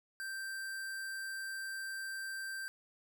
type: tone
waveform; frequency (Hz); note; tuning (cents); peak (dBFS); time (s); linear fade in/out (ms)
square; 1568; G6; 0; -40; 0.2-2.68; 0
effects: none